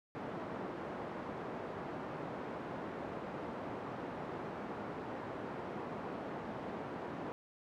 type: band-pass noise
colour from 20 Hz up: pink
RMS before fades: -43 dBFS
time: 0.15-7.32 s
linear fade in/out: 0 ms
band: 200 to 1100 Hz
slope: 12 dB/octave
effects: none